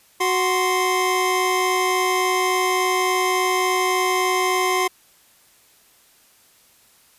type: tone pair together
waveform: 25% pulse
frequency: 370 / 1046.5 Hz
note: F#4 / C6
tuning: 0 / 0 cents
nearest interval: octave + tritone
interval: 1800 cents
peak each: -17 dBFS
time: 0.2-4.88 s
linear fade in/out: 10 ms
effects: white hiss -55 dBFS RMS until 7.18 s + resampled to 32000 Hz